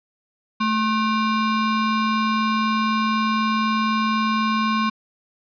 square ring-modulated tone, 647 Hz, E5, 32 cents flat, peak -16 dBFS, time 0.6-4.9 s, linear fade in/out 10 ms, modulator 428 Hz, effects resampled to 11025 Hz + 8-bit

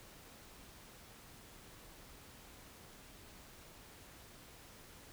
silence, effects pink hiss -57 dBFS RMS until 5.12 s

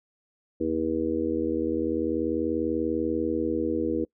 harmonic tone with a mistuned harmonic, 80.3 Hz, E2, 45 cents flat, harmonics 1 / 3 / 4 / 5 / 6, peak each -39 / -32 / -27 / -32 / -30 dBFS, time 0.6-4.05 s, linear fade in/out 10 ms, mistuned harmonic 1, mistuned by +17 cents, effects noise-tail reverb RT60 0.1 s tail -24 dB re dry

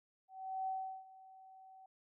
sine tone with ADSR envelope, 761 Hz, F#5, 48 cents sharp, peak -35 dBFS, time 0.28-1.86 s, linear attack 390 ms, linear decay 370 ms, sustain -20 dB, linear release 4 ms, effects none

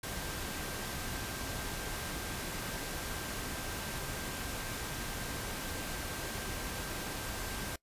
sine tone in noise, 1576 Hz, G6, 9 cents sharp, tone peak -49 dBFS, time 0.03-7.76 s, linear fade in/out 5 ms, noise pink, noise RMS -39 dBFS, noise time 0.03-7.76 s, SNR -13 dB, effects noise-tail reverb RT60 0.1 s tail -22 dB re dry + resampled to 32000 Hz

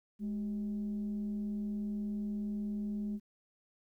sine tone with frequency modulation, 208.4 Hz, G#3, 6 cents sharp, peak -33 dBFS, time 0.19-3.2 s, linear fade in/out 50 ms, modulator 177 Hz, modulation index 0.23, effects tanh soft clip ceiling -29 dBFS + 12-bit

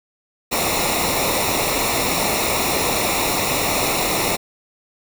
pink noise with comb filter, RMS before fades -20 dBFS, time 0.51-4.37 s, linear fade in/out 20 ms, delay 0.63 ms, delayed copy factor -0.75, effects none

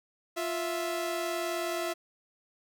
sawtooth tone pair together, 349.3 / 659.3 Hz, F4 / E5, 0 / 0 cents, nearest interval major seventh, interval 1100 cents, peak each -30 / -29 dBFS, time 0.36-1.94 s, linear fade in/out 20 ms, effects none

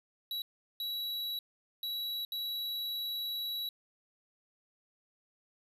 square tone bursts at uneven times, 3910 Hz, B7, 18 cents flat, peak -35 dBFS, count 4, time 0.31-0.42 / 0.8-1.39 / 1.83-2.25 / 2.32-3.69 s, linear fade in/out 2 ms, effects resampled to 32000 Hz

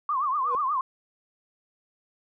sine tone with vibrato, 1118 Hz, C#6, 14 cents sharp, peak -23 dBFS, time 0.09-0.81 s, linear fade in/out 2 ms, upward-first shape triangle, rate 8.3 Hz, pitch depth 190 cents each way
triangle tone with exponential growth, 488.9 Hz, B4, 18 cents flat, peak -26 dBFS, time 0.37-0.55 s, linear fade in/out 0 ms, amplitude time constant 37 ms
effects none

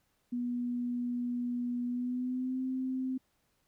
sine tone with pitch glide, 243.5 to 259.5 Hz, B3 to C4, -24 to -14 cents, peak -31 dBFS, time 0.32-3.18 s, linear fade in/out 10 ms, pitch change +110 cents, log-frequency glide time 1.86-2.61 s, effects pink hiss -75 dBFS RMS until 3.67 s

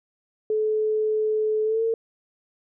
sine tone with pitch glide, 431.5 to 453.2 Hz, A4 to A#4, -34 to -49 cents, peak -20 dBFS, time 0.5-1.94 s, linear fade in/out 2 ms, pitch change +85 cents, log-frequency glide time 1.64-1.83 s, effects none

